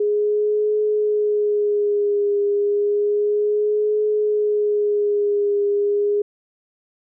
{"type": "tone with vibrato", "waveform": "sine", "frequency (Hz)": 415.3, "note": "G#4", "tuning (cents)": 0, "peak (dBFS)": -16, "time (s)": [0, 6.22], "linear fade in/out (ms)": 5, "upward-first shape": "triangle", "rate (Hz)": 0.31, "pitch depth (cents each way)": 38, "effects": []}